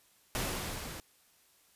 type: noise with level ramp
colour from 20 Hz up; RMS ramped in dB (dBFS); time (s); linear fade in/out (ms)
pink; -33 to -44; 0.35-1; 0
effects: white hiss -66 dBFS RMS until 1.75 s + resampled to 32000 Hz